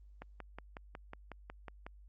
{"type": "click train", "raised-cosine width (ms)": 0.5, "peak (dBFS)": -30, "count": 10, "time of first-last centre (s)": [0.22, 1.865], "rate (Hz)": 5.47, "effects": ["added 50 Hz sine -54 dBFS peak until 2.08 s", "Opus 32 kbps"]}